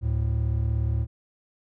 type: tone pair together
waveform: triangle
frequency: 72.95 / 110 Hz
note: D2 / A2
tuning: -11 / 0 cents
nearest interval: perfect fifth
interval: 711 cents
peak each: -23 dBFS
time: 0.01-1.07 s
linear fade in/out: 50 ms
effects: none